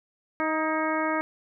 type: harmonic tone with a mistuned harmonic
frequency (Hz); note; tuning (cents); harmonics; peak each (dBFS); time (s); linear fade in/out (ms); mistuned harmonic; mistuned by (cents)
313.6; D#4; +14; 1 / 2 / 3 / 4 / 5 / 6 / 7; -29 / -30 / -31 / -31 / -34 / -37 / -35; 0.4-1.21; 0; 5; +39
effects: none